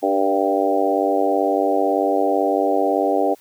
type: harmonic tone with a mistuned harmonic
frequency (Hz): 98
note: G2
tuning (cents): 0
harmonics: 3 / 4 / 5 / 6 / 7 / 8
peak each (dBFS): -23 / -23 / -23 / -23 / -23 / -23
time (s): 0.02-3.35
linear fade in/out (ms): 20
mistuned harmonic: 5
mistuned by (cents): -18
effects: white hiss -53 dBFS RMS until 3.4 s